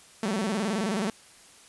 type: tone with vibrato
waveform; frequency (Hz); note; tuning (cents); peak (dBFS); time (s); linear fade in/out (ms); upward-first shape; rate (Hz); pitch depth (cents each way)
sawtooth; 205.8; G#3; -16; -22; 0.23-1.1; 2; square; 19; 140
effects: white hiss -53 dBFS RMS until 1.68 s + resampled to 24000 Hz